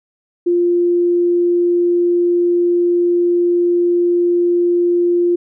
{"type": "tone", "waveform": "sine", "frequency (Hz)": 349.2, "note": "F4", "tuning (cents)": 0, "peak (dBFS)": -11, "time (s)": [0.46, 5.36], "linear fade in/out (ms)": 10, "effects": []}